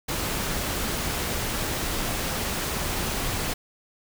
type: noise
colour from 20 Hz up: pink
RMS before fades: -28 dBFS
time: 0.08-3.54 s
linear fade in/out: 10 ms
effects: none